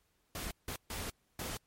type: noise bursts at uneven times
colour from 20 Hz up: pink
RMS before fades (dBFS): -40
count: 4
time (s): 0.35-0.51 / 0.68-0.76 / 0.9-1.1 / 1.39-1.57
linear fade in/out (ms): 2
effects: pink hiss -75 dBFS RMS until 1.66 s + MP3 64 kbps